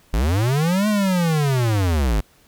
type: linear two-way sweep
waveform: square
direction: up then down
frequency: 46.08 to 215.3 to 46.08 Hz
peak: -17 dBFS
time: 0.13-2.21 s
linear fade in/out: 10 ms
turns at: 0.88 s
effects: pink hiss -55 dBFS RMS until 2.47 s